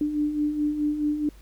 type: beating tone pair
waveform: sine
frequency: 293.8 / 298.5 Hz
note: D4 / D4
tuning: +1 / +28 cents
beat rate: 4.7 Hz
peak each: -31 / -23 dBFS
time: 0.01-1.29 s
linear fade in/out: 2 ms
effects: added 50 Hz sine -46 dBFS peak until 1.41 s + pink hiss -57 dBFS RMS until 1.41 s